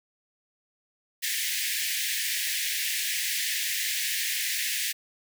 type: high-pass noise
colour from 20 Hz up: pink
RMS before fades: -29 dBFS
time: 1.22-4.93 s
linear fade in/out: 20 ms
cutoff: 1700 Hz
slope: 96 dB/octave
effects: none